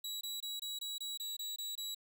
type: tone bursts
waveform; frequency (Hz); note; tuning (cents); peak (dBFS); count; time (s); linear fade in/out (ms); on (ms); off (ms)
sawtooth; 3900; B7; -23; -36; 10; 0.04-1.947; 5; 170; 23
effects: none